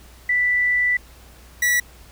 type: tone pair in turn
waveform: sine / 45% pulse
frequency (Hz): 1975.5 / 1946.1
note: B6 / B6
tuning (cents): 0 / -26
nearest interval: unison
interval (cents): 26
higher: first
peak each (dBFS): -16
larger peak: neither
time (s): 0.29-0.97 / 1.62-1.8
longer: first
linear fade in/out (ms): 5
effects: added 60 Hz sine -46 dBFS peak until 2.11 s + pink hiss -49 dBFS RMS until 2.11 s